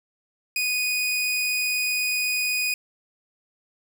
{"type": "tone", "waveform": "sawtooth", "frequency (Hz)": 2481, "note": "D#7", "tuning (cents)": -6, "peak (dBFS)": -19, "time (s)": [0.56, 2.74], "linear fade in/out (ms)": 2, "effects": []}